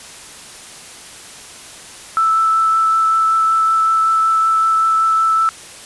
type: tone with vibrato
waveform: sine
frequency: 1318.5 Hz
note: E6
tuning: in tune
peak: -11 dBFS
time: 2.17-5.49 s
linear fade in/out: 0 ms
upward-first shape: triangle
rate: 5.3 Hz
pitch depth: 9 cents each way
effects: white hiss -36 dBFS RMS until 5.85 s + resampled to 24000 Hz

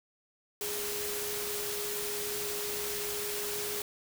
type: tone in noise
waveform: sine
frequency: 413.9 Hz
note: G#4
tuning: 6 cents flat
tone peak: -38 dBFS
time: 0.61-3.82 s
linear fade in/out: 2 ms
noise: white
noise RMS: -36 dBFS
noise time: 0.61-3.82 s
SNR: -5 dB
effects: none

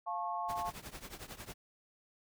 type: chord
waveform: sine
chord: F augmented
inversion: none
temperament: just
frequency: 698.5 / 873.1 / 1091.3 Hz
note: F5 / A5 / C#6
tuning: 0 / -14 / -27 cents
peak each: -39 dBFS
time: 0.06-0.71 s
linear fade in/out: 20 ms
type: noise with tremolo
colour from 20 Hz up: pink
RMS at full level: -44 dBFS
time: 0.48-1.54 s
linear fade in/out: 20 ms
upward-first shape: triangle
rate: 11 Hz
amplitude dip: 90%
effects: none

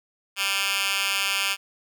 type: tone with high-pass filter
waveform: 10% pulse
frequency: 196.8 Hz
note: G3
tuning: 7 cents sharp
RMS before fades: -25 dBFS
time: 0.36-1.57 s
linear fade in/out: 50 ms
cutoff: 2200 Hz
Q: 2.2
effects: none

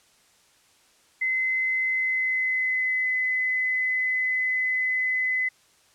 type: tone with pitch glide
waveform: sine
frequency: 2049 to 2022 Hz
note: C7 to B6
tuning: -37 to +40 cents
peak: -22 dBFS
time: 1.21-5.49 s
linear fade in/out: 10 ms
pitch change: -23 cents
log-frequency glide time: 1.9-3.09 s
effects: white hiss -60 dBFS RMS until 5.94 s + low-pass 9000 Hz 12 dB/octave

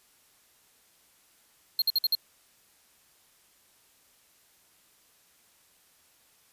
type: tone bursts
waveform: square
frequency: 4225 Hz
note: C8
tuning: 16 cents sharp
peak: -22 dBFS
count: 5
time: 1.79-2.151 s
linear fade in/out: 2 ms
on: 29 ms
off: 54 ms
effects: white hiss -63 dBFS RMS until 6.52 s + resampled to 32000 Hz

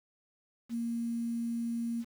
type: tone with quantisation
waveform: sine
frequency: 233.1 Hz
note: A#3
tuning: in tune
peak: -31 dBFS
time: 0.69-2.05 s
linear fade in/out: 50 ms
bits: 9
effects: none

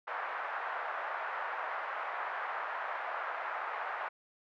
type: band-pass noise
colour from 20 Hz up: white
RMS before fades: -38 dBFS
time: 0.07-4.09 s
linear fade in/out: 10 ms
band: 640 to 1600 Hz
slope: 24 dB/octave
effects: none

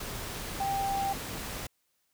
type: tone in noise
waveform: sine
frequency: 788 Hz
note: G5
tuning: 9 cents sharp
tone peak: -28 dBFS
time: 0.6-1.13 s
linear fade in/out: 5 ms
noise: pink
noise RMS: -38 dBFS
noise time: 0-1.67 s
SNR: +7 dB
effects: white hiss -75 dBFS RMS until 2.13 s

